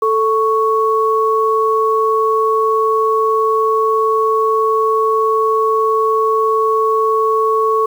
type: tone pair together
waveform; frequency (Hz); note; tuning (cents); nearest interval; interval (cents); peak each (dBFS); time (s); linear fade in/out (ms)
sine; 440.8 / 1110; A4 / C#6; +3 / +2; octave + major third; 1599; -14; 0.02-7.86; 5
effects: 7-bit